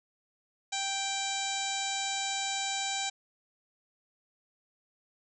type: harmonic tone with a mistuned harmonic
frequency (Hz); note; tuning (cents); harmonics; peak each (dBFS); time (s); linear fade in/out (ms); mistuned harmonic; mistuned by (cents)
784; G5; 0; 1 / 2 / 3 / 4 / 5 / 6 / 7 / 8 / 9 / 10; -36 / -42 / -39 / -41 / -37 / -46 / -45 / -43 / -38 / -44; 0.72-3.1; 10; 8; -18
effects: none